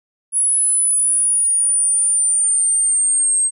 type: linear sweep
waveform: sine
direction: down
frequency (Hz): 10280 to 8372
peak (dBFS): -13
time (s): 0.32-3.51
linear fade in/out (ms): 50
effects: none